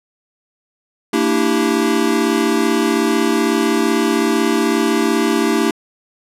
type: chord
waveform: square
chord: E half-diminished seventh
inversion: second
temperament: equal with one note detuned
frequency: 228 / 293.7 / 329.6 / 392 Hz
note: Bb3 / D4 / E4 / G4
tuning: -38 / 0 / 0 / 0 cents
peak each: -20 dBFS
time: 1.13-5.71 s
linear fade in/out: 5 ms
effects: low-pass 12000 Hz 12 dB/octave